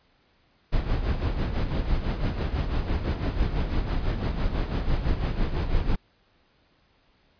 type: noise with tremolo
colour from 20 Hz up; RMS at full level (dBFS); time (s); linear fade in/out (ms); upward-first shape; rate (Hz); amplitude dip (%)
brown; -23; 0.72-5.96; 10; sine; 6; 60
effects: pink hiss -64 dBFS RMS until 7.39 s + resampled to 11025 Hz